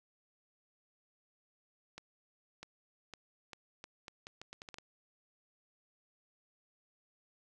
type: accelerating click train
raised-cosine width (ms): 0.2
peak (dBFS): -29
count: 13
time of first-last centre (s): 1.98-4.785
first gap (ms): 650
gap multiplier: 0.78
effects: none